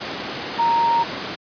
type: tone in noise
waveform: sine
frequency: 930 Hz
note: A#5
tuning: 4 cents flat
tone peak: -15 dBFS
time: 0.58-1.04 s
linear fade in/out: 20 ms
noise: pink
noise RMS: -27 dBFS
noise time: 0-1.36 s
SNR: +9 dB
effects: high-pass 200 Hz 12 dB/octave + resampled to 11025 Hz